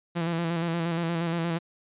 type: tone with vibrato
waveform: sawtooth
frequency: 168 Hz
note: E3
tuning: 33 cents sharp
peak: -22 dBFS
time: 0.15-1.59 s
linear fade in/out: 20 ms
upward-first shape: square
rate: 8.5 Hz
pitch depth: 37 cents each way
effects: resampled to 8000 Hz